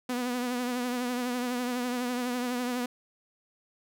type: tone with vibrato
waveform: sawtooth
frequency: 246.9 Hz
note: B3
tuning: in tune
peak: -25 dBFS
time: 0.09-2.86 s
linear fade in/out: 5 ms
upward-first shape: triangle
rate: 12 Hz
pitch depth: 50 cents each way
effects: none